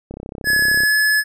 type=click train; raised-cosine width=2 ms; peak=-17 dBFS; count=25; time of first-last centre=0.11-0.835 s; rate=33.1 Hz
type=tone with pitch glide; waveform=square; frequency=1699 to 1710.8 Hz; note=G#6 to A6; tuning=+39 to -49 cents; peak=-14 dBFS; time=0.44-1.24 s; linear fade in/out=50 ms; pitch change=+12 cents; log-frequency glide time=0.79-0.96 s
effects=none